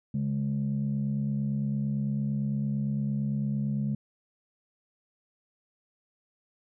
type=tone pair together; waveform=sine; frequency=139.64 / 208.5 Hz; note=C#3 / G#3; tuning=+13 / +7 cents; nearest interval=perfect fifth; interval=694 cents; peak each=-28 dBFS; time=0.14-3.95 s; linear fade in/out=5 ms; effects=tanh soft clip ceiling -21 dBFS